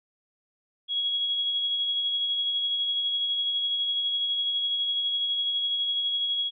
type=tone with tremolo; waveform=sine; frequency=3322 Hz; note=G#7; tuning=in tune; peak=-23 dBFS; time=0.88-6.51 s; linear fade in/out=50 ms; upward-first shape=sine; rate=12 Hz; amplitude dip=30%; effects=none

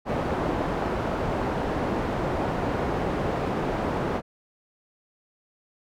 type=low-pass noise; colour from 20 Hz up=white; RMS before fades=-27 dBFS; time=0.05-4.22 s; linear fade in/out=50 ms; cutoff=700 Hz; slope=12 dB/octave; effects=none

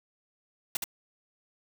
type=noise with echo; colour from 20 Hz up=white; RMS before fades=-30 dBFS; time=0.75-0.77 s; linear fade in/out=2 ms; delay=71 ms; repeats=1; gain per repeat=-3 dB; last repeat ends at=0.841 s; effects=none

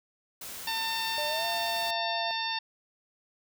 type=noise; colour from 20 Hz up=white; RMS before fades=-41 dBFS; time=0.41-1.91 s; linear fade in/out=5 ms
type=harmonic tone; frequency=901 Hz; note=A5; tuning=41 cents sharp; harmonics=1 / 2 / 3 / 4 / 5 / 6; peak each=-34 / -37 / -38 / -35 / -37 / -42 dBFS; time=0.67-2.59 s; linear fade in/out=5 ms
type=tone with pitch glide; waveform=sine; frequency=599 to 684.1 Hz; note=D5 to F5; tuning=+34 to -36 cents; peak=-33 dBFS; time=1.18-2.31 s; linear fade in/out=0 ms; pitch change=+230 cents; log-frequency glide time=1.28-1.45 s
effects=none

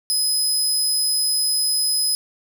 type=tone; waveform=25% pulse; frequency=5050 Hz; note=D#8; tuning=25 cents sharp; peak=-13 dBFS; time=0.1-2.15 s; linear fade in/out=0 ms; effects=none

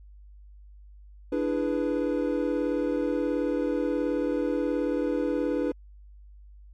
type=chord; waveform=triangle; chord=E dominant seventh; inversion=third; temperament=equal with one note detuned; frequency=293.7 / 332.3 / 415.3 / 493.9 Hz; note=D4 / E4 / G#4 / B4; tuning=0 / +14 / 0 / 0 cents; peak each=-26 / -29 / -31 / -27 dBFS; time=1.32-5.72 s; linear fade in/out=5 ms; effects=added 50 Hz sine -46 dBFS peak until 6.73 s + MP3 64 kbps

